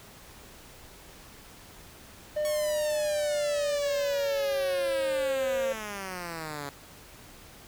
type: tone with pitch glide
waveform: triangle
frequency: 603 to 534.1 Hz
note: D5 to C5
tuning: +46 to +36 cents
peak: -24 dBFS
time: 2.36-5.73 s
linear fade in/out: 10 ms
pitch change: -210 cents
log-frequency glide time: 2.96-5.14 s
type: exponential sweep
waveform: 5% pulse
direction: down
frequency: 1117 to 139.7 Hz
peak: -24 dBFS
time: 2.45-6.69 s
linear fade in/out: 0 ms
effects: pink hiss -50 dBFS RMS until 7.67 s